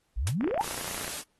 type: exponential sweep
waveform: sine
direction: up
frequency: 46.69 to 990 Hz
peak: -26 dBFS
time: 0.16-0.63 s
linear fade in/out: 20 ms
type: noise with exponential decay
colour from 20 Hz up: white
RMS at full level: -28 dBFS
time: 0.27-0.36 s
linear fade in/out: 1 ms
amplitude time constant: 18 ms
type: click train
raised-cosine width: 0.5 ms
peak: -21 dBFS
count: 21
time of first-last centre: 0.41-1.079 s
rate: 29.9 Hz
type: noise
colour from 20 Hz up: white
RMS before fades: -36 dBFS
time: 0.6-1.24 s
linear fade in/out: 50 ms
effects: pink hiss -73 dBFS RMS until 1.39 s + AAC 32 kbps